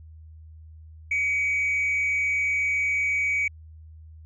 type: tone with frequency modulation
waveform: sine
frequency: 2267 Hz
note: C#7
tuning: 38 cents sharp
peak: -20 dBFS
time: 1.11-3.48 s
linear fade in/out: 5 ms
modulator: 179 Hz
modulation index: 0.34
effects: tanh soft clip ceiling -19 dBFS + added 79 Hz sine -43 dBFS peak until 4.25 s